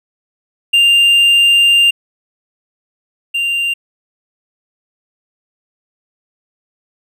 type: tone pair in turn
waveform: triangle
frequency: 2794 / 2784 Hz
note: F7 / F7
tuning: 0 / -6 cents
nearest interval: unison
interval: 6 cents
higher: first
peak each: -5 / -12 dBFS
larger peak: first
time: 0.73-1.91 / 3.34-3.74 s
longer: first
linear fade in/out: 10 ms
effects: none